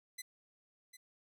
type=tone with echo; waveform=10% pulse; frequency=2018 Hz; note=B6; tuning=37 cents sharp; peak=-33 dBFS; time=0.18-0.22 s; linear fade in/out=10 ms; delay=750 ms; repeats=1; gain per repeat=-11 dB; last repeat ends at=0.97 s; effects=none